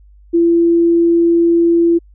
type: tone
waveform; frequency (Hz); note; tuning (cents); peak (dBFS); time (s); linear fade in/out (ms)
sine; 338.4; E4; +45; -8; 0.33-1.99; 20
effects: added 50 Hz sine -41 dBFS peak until 2.14 s